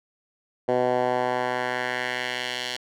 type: tone with band-pass filter sweep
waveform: 10% pulse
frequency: 124.8 Hz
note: B2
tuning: 19 cents sharp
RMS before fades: -26 dBFS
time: 0.68-2.77 s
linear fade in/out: 10 ms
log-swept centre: 550 to 3700 Hz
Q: 1.4
effects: none